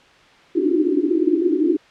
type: band-pass noise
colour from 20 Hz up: white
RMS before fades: -18 dBFS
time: 0.55-1.77 s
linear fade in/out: 10 ms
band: 290 to 370 Hz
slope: 96 dB/octave
effects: white hiss -49 dBFS RMS until 1.9 s + low-pass 3000 Hz 12 dB/octave